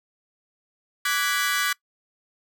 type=chord; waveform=sawtooth; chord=G# half-diminished seventh; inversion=second; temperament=equal with one note detuned; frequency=1163.2 / 1480 / 1661.2 / 1975.5 Hz; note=D6 / F#6 / G#6 / B6; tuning=-17 / 0 / 0 / 0 cents; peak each=-24 dBFS; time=1.05-1.73 s; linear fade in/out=5 ms; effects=noise-tail reverb RT60 0.1 s tail -23 dB re dry